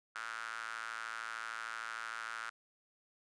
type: tone with high-pass filter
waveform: square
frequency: 56.6 Hz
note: A1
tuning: 50 cents sharp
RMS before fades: -43 dBFS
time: 0.15-2.5 s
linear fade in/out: 5 ms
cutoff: 1400 Hz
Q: 5.5
effects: resampled to 22050 Hz